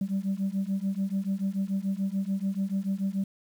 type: beating tone pair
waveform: sine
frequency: 191.3 / 198.2 Hz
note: G3 / G3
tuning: -42 / +19 cents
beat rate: 6.9 Hz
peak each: -28 dBFS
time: 0.01-3.24 s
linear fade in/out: 5 ms
effects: tanh soft clip ceiling -22 dBFS + 9-bit